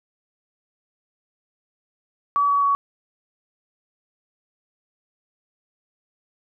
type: tone with pitch steps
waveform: sine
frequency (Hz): 1142 / 1133.5 / 1125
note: D6 / C#6 / C#6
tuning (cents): -49 / +38 / +25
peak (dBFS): -16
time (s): 2.36-2.75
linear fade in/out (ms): 0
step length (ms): 130
effects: none